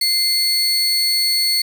40% pulse tone pair together, 2081 / 4409 Hz, C7 / C#8, -10 / -10 cents, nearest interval octave + minor second, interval 1300 cents, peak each -25 / -14 dBFS, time 0.01-1.62 s, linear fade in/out 5 ms, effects none

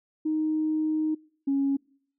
sine tone pair in turn, 311.1 / 276.1 Hz, D#4 / C#4, 0 / -7 cents, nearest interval major second, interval 207 cents, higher first, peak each -23 / -21 dBFS, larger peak second, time 0.25-1.15 / 1.47-1.77 s, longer first, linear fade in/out 10 ms, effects noise-tail reverb RT60 0.6 s tail -26 dB re dry + tanh soft clip ceiling -17 dBFS

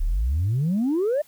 sine exponential sweep, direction up, 32.59 to 622.3 Hz, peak -18 dBFS, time 0-1.22 s, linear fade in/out 10 ms, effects tanh soft clip ceiling -17 dBFS + white hiss -56 dBFS RMS until 1.27 s

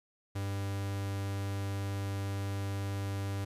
45% pulse tone, 99 Hz, G2, 18 cents sharp, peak -33 dBFS, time 0.35-3.45 s, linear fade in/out 10 ms, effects resampled to 32000 Hz + 11-bit

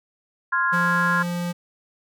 sine chord, F minor, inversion second, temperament equal, 1046.5 / 1396.9 / 1661.2 Hz, C6 / F6 / Ab6, 0 / 0 / 0 cents, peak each -23 dBFS, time 0.52-1.23 s, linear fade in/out 10 ms
square tone, 174.61 Hz, F3, in tune, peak -25 dBFS, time 0.72-1.53 s, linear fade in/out 20 ms
effects none

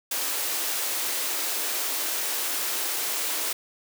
white high-pass noise, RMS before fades -28 dBFS, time 0.11-3.53 s, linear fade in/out 5 ms, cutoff 280 Hz, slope 48 dB/octave, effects none

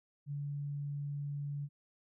sine tone, 143.6 Hz, D3, 39 cents flat, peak -36 dBFS, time 0.26-1.69 s, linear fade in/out 50 ms, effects none

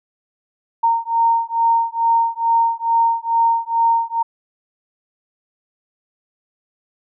sine beating tone pair, 920 / 922.3 Hz, A#5 / A#5, -23 / -19 cents, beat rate 2.3 Hz, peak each -17 dBFS, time 0.83-4.23 s, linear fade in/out 10 ms, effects none

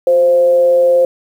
sine tone with frequency modulation, 523.3 Hz, C5, in tune, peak -7 dBFS, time 0.07-1.05 s, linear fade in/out 2 ms, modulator 163 Hz, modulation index 0.25, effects 7-bit

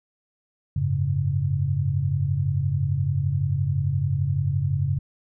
sine chord, F# suspended second, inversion none, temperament just, 92.5 / 104.06 / 138.75 Hz, F#2 / G#2 / C#3, 0 / +4 / +2 cents, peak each -26 / -27 / -23 dBFS, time 0.76-4.99 s, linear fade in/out 5 ms, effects none

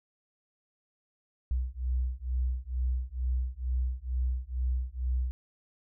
sine beating tone pair, 61.74 / 63.94 Hz, B1 / C2, 0 / -39 cents, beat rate 2.2 Hz, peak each -31 dBFS, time 1.51-5.31 s, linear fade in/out 0 ms, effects none

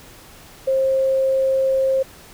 sine tone, 532 Hz, C5, 29 cents sharp, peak -15 dBFS, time 0.67-2.03 s, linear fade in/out 10 ms, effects pink hiss -44 dBFS RMS until 2.33 s

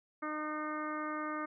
harmonic tone, 305.1 Hz, D#4, 34 cents flat, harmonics 1 / 2 / 3 / 4 / 5 / 6 / 7, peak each -40 / -44 / -48 / -39 / -46 / -49 / -50 dBFS, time 0.22-1.46 s, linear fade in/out 10 ms, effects none

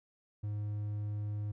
triangle tone, 104.3 Hz, G#2, 8 cents sharp, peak -32 dBFS, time 0.43-1.52 s, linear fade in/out 10 ms, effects none

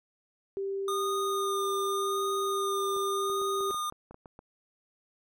sine tone, 392 Hz, G4, in tune, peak -30 dBFS, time 0.57-3.71 s, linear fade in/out 0 ms
square tone with vibrato, 1221 Hz, D#6, 33 cents flat, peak -31 dBFS, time 0.88-3.9 s, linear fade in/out 2 ms, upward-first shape sine, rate 0.86 Hz, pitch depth 20 cents each way
clicks, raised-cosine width 1 ms, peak -33 dBFS, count 11, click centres 2.965 / 3.299 / 3.416 / 3.607 / 3.703 / 3.745 / 3.924 / 4.11 / 4.144 / 4.258 / 4.391 s
effects none

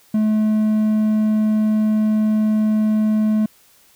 triangle tone with hard clipping, 215.2 Hz, A3, 38 cents flat, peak -15 dBFS, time 0.14-3.46 s, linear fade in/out 5 ms, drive 6 dB, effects white hiss -53 dBFS RMS until 3.95 s

